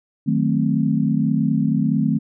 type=chord; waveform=sine; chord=D# diminished seventh; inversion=none; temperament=equal; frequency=155.56 / 185 / 220 / 261.6 Hz; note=D#3 / F#3 / A3 / C4; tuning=0 / 0 / 0 / 0 cents; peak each=-21 / -24 / -20 / -22 dBFS; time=0.26-2.19 s; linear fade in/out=20 ms; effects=none